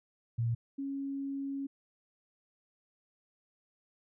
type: tone pair in turn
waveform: sine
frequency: 116.54 / 275.7 Hz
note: A#2 / C#4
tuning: 0 / -9 cents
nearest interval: octave + minor third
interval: 1491 cents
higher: second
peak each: -28 / -34 dBFS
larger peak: first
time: 0.38-0.55 / 0.78-1.67 s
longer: second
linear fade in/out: 10 ms
effects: none